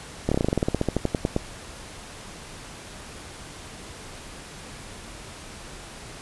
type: slowing click train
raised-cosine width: 2 ms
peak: -8 dBFS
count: 19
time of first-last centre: 0.29-1.364 s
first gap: 26 ms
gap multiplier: 1.09
effects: pink hiss -41 dBFS RMS until 6.21 s + resampled to 24000 Hz